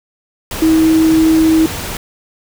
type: tone in noise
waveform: sine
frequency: 320 Hz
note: D#4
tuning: 49 cents sharp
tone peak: -7 dBFS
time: 0.62-1.66 s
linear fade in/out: 2 ms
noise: pink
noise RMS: -23 dBFS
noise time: 0.51-1.97 s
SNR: +13 dB
effects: none